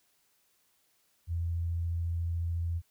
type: tone with vibrato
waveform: sine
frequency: 84.6 Hz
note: E2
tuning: 45 cents sharp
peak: -29 dBFS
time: 1.27-2.82 s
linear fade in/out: 50 ms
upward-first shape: sine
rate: 14 Hz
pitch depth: 9 cents each way
effects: white hiss -71 dBFS RMS until 2.9 s

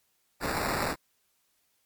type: noise with sample-and-hold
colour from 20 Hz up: white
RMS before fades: -30 dBFS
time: 0.4-0.96 s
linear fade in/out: 50 ms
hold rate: 3150 Hz
effects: white hiss -72 dBFS RMS until 1.85 s + MP3 96 kbps

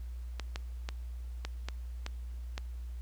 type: clicks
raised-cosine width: 0.2 ms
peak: -20 dBFS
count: 7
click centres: 0.397 / 0.559 / 0.889 / 1.45 / 1.686 / 2.064 / 2.579 s
effects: added 60 Hz sine -38 dBFS peak until 3.01 s + pink hiss -64 dBFS RMS until 3.01 s

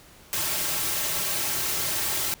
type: noise with comb filter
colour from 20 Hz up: white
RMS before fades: -27 dBFS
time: 0.33-2.34 s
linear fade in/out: 0 ms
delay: 4.1 ms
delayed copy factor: -0.65
effects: pink hiss -51 dBFS RMS until 2.4 s

